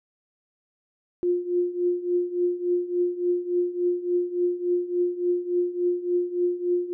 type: tone with tremolo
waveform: sine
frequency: 354 Hz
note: F4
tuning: 23 cents sharp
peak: -18 dBFS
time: 1.23-6.93 s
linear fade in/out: 0 ms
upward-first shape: triangle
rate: 3.5 Hz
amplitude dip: 85%
effects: none